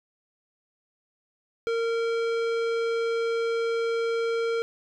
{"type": "tone with tanh clipping", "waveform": "sine", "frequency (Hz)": 460.2, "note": "A#4", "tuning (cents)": -22, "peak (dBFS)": -26, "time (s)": [1.67, 4.62], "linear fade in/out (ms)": 0, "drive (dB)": 17, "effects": []}